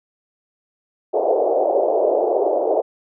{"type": "band-pass noise", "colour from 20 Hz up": "white", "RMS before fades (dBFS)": -18, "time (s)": [1.13, 2.82], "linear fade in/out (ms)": 20, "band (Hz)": [370, 710], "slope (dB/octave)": 48, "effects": []}